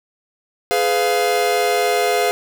45% pulse chord, F diminished, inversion first, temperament just, 419.1 / 502.9 / 698.5 Hz, Ab4 / Cb5 / F5, +16 / +31 / 0 cents, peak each -20 / -21 / -19 dBFS, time 0.71-2.31 s, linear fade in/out 0 ms, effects none

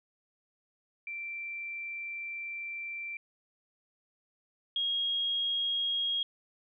sine tone pair in turn, 2349 / 3273 Hz, D7 / G#7, 0 / -26 cents, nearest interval tritone, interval 574 cents, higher second, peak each -36 / -28 dBFS, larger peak second, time 1.07-3.17 / 4.76-6.23 s, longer first, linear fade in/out 2 ms, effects none

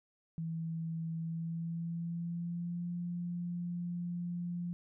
sine tone with pitch glide, 163.6 to 174.33 Hz, E3 to F3, -13 to -3 cents, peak -35 dBFS, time 0.38-4.73 s, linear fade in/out 0 ms, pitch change +110 cents, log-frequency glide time 1.17-2.9 s, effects none

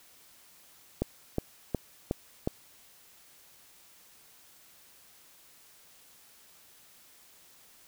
click train, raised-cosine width 2 ms, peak -14 dBFS, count 5, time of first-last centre 1.02-2.475 s, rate 2.75 Hz, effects white hiss -58 dBFS RMS until 7.87 s

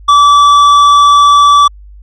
sine tone with tanh clipping, 1155 Hz, D6, 29 cents flat, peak -4 dBFS, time 0.08-1.68 s, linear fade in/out 10 ms, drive 10 dB, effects added 50 Hz sine -31 dBFS peak until 2.02 s

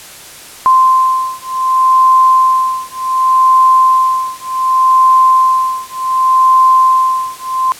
sine beating tone pair, 1040 / 1040.67 Hz, C6 / C6, -11 / -10 cents, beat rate 0.67 Hz, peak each -10 dBFS, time 0.66-7.72 s, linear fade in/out 0 ms, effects white hiss -33 dBFS RMS until 7.79 s + low-pass 12000 Hz 12 dB/octave

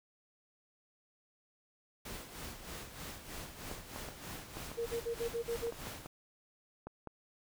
pink noise with tremolo, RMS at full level -44 dBFS, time 2.05-6.07 s, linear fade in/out 5 ms, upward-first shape sine, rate 3.2 Hz, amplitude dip 60%
clicks, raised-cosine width 1 ms, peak -30 dBFS, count 11, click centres 3.714 / 3.961 / 4.087 / 4.57 / 4.716 / 5.669 / 5.724 / 5.871 / 6.06 / 6.87 / 7.073 s
sine tone bursts, 466.2 Hz, A#4, in tune, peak -33 dBFS, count 7, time 4.77-5.712 s, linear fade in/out 20 ms, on 96 ms, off 45 ms
effects none

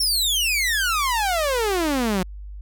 sawtooth exponential sweep, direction down, 5510 to 177.2 Hz, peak -16 dBFS, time 0-2.23 s, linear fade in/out 5 ms, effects added 50 Hz sine -33 dBFS peak until 2.61 s

